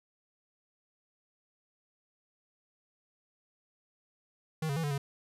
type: tone with pitch steps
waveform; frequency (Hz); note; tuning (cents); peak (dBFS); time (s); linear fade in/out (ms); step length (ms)
square; 158 / 139.6 / 163.9 / 145.5 / 139.5; D#3 / C#3 / E3 / D3 / C#3; +27 / +13 / -10 / -16 / +11; -31; 4.62-4.98; 5; 72
effects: resampled to 32000 Hz